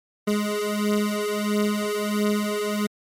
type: beating tone pair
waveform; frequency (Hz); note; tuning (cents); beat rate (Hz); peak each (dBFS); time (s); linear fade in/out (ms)
25% pulse; 207.7 / 209.2; G#3 / G#3; 0 / +13; 1.5; -21; 0.27-2.87; 10
effects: MP3 64 kbps